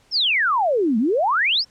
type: exponential two-way sweep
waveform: sine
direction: down then up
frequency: 5588 to 208.7 to 5588 Hz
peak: -16 dBFS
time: 0.11-1.65 s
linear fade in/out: 50 ms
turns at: 0.98 s
effects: pink hiss -57 dBFS RMS until 1.7 s + low-pass 9000 Hz 12 dB/octave